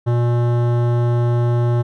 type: tone with hard clipping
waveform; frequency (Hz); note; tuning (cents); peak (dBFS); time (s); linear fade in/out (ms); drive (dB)
sine; 119.8; A#2; +48; -16; 0.06-1.83; 20; 16
effects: none